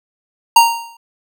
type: tone with exponential decay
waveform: square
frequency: 928 Hz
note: A#5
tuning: 8 cents flat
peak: -3 dBFS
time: 0.56-0.97 s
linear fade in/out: 5 ms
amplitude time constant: 87 ms
effects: none